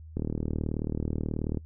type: click train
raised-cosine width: 3 ms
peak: -17 dBFS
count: 55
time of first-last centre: 0.17-1.573 s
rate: 38.5 Hz
effects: noise-tail reverb RT60 0.1 s tail -22 dB re dry + added 79 Hz sine -43 dBFS peak until 1.65 s